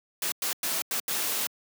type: noise bursts at uneven times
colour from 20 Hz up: white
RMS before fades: -29 dBFS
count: 5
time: 0.22-0.32 / 0.42-0.53 / 0.63-0.82 / 0.91-1 / 1.08-1.47 s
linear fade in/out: 2 ms
effects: high-pass 200 Hz 12 dB/octave